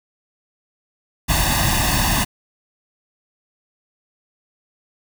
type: noise with comb filter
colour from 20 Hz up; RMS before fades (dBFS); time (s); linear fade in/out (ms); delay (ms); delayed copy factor
pink; -18; 1.28-2.25; 20; 1.1; +1
effects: none